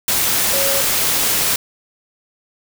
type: tone in noise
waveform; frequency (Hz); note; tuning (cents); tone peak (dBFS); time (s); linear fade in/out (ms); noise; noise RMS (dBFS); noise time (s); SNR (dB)
sine; 550; C#5; -14; -21; 0.53-0.81; 2; white; -17; 0.08-1.56; -7
effects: none

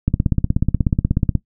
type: click train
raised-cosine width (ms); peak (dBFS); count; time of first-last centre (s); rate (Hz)
5; -3; 22; 0.08-1.353; 16.5
effects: noise-tail reverb RT60 0.1 s tail -18 dB re dry

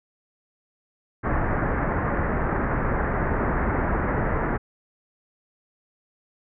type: low-pass noise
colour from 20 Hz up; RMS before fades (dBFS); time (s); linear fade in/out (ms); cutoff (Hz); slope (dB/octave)
pink; -24; 1.23-4.58; 20; 1900; 48
effects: none

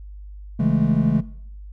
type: chord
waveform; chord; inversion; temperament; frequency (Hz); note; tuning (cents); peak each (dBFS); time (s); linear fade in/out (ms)
triangle; A major seventh; first; equal; 138.59 / 164.81 / 207.7 / 220; C#3 / E3 / G#3 / A3; 0 / 0 / 0 / 0; -20; 0.59-1.21; 10
effects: noise-tail reverb RT60 0.6 s tail -18 dB re dry + added 50 Hz sine -35 dBFS peak until 1.72 s

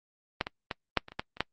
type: clicks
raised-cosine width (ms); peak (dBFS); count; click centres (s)
0.3; -11 / -18 / -15 / -6 / -28 / -28 / -14 / -29 / -10; 9; 0.411 / 0.469 / 0.712 / 0.973 / 1.084 / 1.12 / 1.195 / 1.37 / 1.406
effects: noise-tail reverb RT60 0.1 s tail -26 dB re dry + Opus 32 kbps

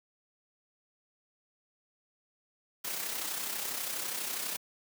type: noise with amplitude modulation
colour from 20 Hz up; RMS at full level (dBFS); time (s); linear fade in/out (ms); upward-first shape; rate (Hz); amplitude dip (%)
white; -34; 2.84-4.57; 10; sine; 32.2; 45
effects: high-pass 200 Hz 12 dB/octave

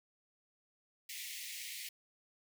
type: high-pass noise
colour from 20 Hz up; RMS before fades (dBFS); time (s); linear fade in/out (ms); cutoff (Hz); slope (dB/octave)
pink; -45; 1.09-1.89; 5; 1900; 96
effects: none

